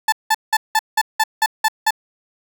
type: tone bursts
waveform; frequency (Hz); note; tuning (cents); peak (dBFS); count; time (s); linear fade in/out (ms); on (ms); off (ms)
30% pulse; 877; A5; -6; -10; 9; 0.08-1.907; 5; 43; 180
effects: none